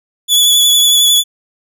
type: tone with vibrato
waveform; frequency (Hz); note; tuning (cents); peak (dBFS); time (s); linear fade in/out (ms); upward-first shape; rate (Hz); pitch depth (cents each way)
sawtooth; 3424; A7; -48; -4; 0.28-1.24; 50; sine; 11; 26
effects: none